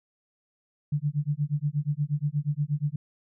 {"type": "tone with tremolo", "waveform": "sine", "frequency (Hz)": 146.83, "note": "D3", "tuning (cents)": 0, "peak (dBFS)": -21, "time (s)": [0.92, 2.96], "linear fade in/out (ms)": 5, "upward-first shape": "sine", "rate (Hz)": 8.4, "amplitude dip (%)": 100, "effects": []}